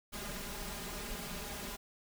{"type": "noise with comb filter", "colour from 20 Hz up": "pink", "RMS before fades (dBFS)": -42, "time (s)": [0.12, 1.77], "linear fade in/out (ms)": 20, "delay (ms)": 4.9, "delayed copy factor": 0.9, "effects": []}